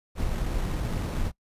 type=noise with sample-and-hold; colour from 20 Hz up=brown; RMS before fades=-28 dBFS; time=0.15-1.32 s; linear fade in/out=50 ms; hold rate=4900 Hz; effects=noise-tail reverb RT60 0.1 s tail -22 dB re dry + resampled to 32000 Hz